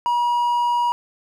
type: tone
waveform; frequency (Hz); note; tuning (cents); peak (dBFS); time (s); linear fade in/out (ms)
triangle; 960; B5; -49; -15; 0.06-0.92; 0
effects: none